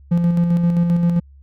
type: tone with tremolo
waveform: triangle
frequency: 172 Hz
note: F3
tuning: 26 cents flat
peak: -10 dBFS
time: 0.11-1.2 s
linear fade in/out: 10 ms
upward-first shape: square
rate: 7.6 Hz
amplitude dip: 35%
effects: added 69 Hz sine -42 dBFS peak until 1.42 s